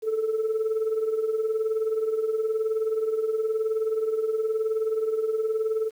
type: tone with tremolo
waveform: sine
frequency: 440 Hz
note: A4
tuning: in tune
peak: -18 dBFS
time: 0.02-5.91 s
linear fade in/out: 50 ms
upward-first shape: triangle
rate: 19 Hz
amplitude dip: 75%
effects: tanh soft clip ceiling -19 dBFS + 9-bit